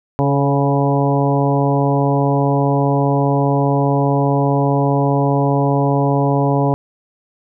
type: harmonic tone with a mistuned harmonic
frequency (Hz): 140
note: C#3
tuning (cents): +18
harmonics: 1 / 2 / 3 / 4 / 5 / 6 / 7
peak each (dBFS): -16 / -19 / -21 / -22 / -23 / -24 / -24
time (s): 0.19-6.74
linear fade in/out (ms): 0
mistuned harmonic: 3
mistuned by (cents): +20
effects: none